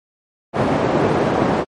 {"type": "band-pass noise", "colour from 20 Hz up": "white", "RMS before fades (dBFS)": -17, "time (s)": [0.53, 1.65], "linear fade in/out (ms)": 50, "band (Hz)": [120, 630], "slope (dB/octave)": 12, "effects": ["MP3 48 kbps"]}